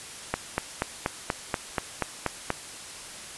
click train, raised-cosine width 0.5 ms, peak -9 dBFS, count 10, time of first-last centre 0.34-2.503 s, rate 4.16 Hz, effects white hiss -41 dBFS RMS until 3.37 s + resampled to 24000 Hz

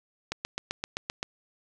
click train, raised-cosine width 0.2 ms, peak -13 dBFS, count 8, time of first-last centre 0.32-1.229 s, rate 7.7 Hz, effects none

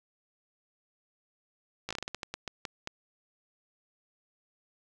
slowing click train, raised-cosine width 0.2 ms, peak -18 dBFS, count 13, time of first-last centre 1.89-2.874 s, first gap 16 ms, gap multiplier 1.27, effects none

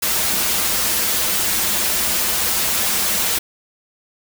white noise with comb filter, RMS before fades -19 dBFS, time 0.02-3.39 s, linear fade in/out 10 ms, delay 7.1 ms, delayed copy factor -0.65, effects none

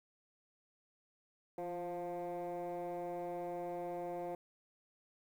sine tone with frequency modulation, 526 Hz, C5, 9 cents sharp, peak -36 dBFS, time 1.58-4.35 s, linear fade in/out 2 ms, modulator 178 Hz, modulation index 1.4, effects tanh soft clip ceiling -38 dBFS + 11-bit

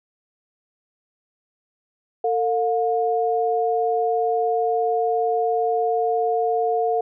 sine tone pair together, 451.1 / 714 Hz, A4 / F5, +43 / +38 cents, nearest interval minor sixth, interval 795 cents, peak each -21 dBFS, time 2.24-7.01 s, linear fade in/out 5 ms, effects none

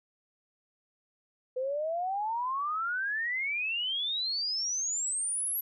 sine exponential sweep, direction up, 499.9 to 11840 Hz, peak -29 dBFS, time 1.56-5.61 s, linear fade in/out 10 ms, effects none

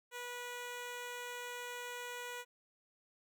10% pulse tone, 487.8 Hz, B4, 21 cents flat, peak -34 dBFS, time 0.11-2.45 s, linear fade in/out 50 ms, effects none

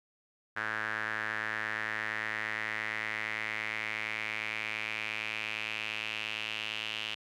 sawtooth tone with band-pass filter sweep, 108.7 Hz, A2, 21 cents flat, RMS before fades -36 dBFS, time 0.56-7.15 s, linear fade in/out 10 ms, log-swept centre 1600 to 2900 Hz, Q 5, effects none

